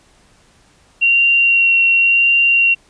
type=tone with vibrato; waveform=sine; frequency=2752 Hz; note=F7; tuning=26 cents flat; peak=-9 dBFS; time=1.01-2.75 s; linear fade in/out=20 ms; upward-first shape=sine; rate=0.92 Hz; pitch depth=11 cents each way; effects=pink hiss -52 dBFS RMS until 2.89 s + resampled to 22050 Hz